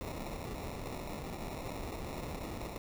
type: noise with sample-and-hold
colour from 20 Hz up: pink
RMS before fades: -41 dBFS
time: 0.01-2.78 s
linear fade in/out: 0 ms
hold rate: 1575 Hz
effects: none